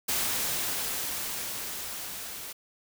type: noise with level ramp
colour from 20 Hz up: white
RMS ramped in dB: -28 to -40 dBFS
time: 0.08-2.53 s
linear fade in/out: 10 ms
effects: none